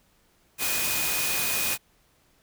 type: tone in noise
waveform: sine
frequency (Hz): 2482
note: D#7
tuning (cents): -5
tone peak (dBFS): -32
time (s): 0.58-1.78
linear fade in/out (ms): 50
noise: white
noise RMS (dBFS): -27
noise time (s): 0.58-1.78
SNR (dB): -8
effects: pink hiss -64 dBFS RMS until 2.42 s